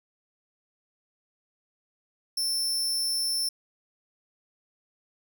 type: tone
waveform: sawtooth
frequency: 5360 Hz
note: E8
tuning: 28 cents sharp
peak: -23 dBFS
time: 2.37-3.49 s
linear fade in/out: 5 ms
effects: none